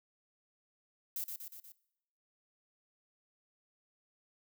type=noise with echo; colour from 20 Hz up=violet; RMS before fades=-38 dBFS; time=1.16-1.24 s; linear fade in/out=2 ms; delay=120 ms; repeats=4; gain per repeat=-4 dB; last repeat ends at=1.72 s; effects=noise-tail reverb RT60 0.8 s tail -20 dB re dry